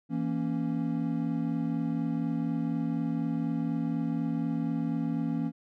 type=chord; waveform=triangle; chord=A# diminished; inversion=second; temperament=equal; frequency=164.81 / 233.1 / 277.2 Hz; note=E3 / A#3 / C#4; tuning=0 / 0 / 0 cents; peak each=-30 dBFS; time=0.09-5.52 s; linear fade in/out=50 ms; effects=none